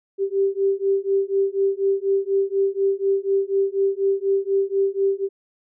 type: beating tone pair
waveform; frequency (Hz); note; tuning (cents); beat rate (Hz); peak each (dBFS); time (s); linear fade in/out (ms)
sine; 390 / 394.1; G4 / G4; -9 / +9; 4.1; -21; 0.18-5.29; 50
effects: none